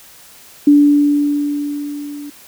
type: tone with level ramp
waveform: sine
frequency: 290.4 Hz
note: D4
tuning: 19 cents flat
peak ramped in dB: -4 to -27 dBFS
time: 0.67-2.3 s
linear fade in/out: 5 ms
effects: white hiss -42 dBFS RMS until 2.47 s